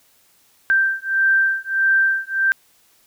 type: beating tone pair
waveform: sine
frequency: 1568 / 1569.6 Hz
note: G6 / G6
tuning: 0 / +2 cents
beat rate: 1.6 Hz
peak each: -18 dBFS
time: 0.7-2.52 s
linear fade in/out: 0 ms
effects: white hiss -57 dBFS RMS until 3.06 s